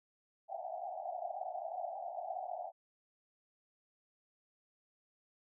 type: band-pass noise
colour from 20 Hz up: white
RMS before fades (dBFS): -42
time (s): 0.48-2.72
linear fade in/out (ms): 50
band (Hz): 640 to 780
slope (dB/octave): 96
effects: none